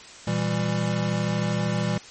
square chord, E diminished, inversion second, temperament just, 118.67 / 164.81 / 197.78 Hz, Bb2 / E3 / G3, +31 / 0 / +16 cents, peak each -28 dBFS, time 0.27-1.98 s, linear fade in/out 5 ms, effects white hiss -44 dBFS RMS until 2.1 s + MP3 32 kbps

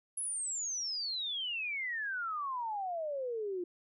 sine exponential sweep, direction down, 10760 to 344.8 Hz, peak -34 dBFS, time 0.17-3.64 s, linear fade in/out 5 ms, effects none

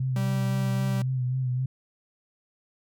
sine tone with vibrato, 127.9 Hz, C3, 39 cents flat, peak -24 dBFS, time 0-1.66 s, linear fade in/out 5 ms, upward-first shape sine, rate 3.8 Hz, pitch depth 43 cents each way
45% pulse tone, 194.4 Hz, G3, 14 cents flat, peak -29 dBFS, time 0.16-1.02 s, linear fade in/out 2 ms
effects none

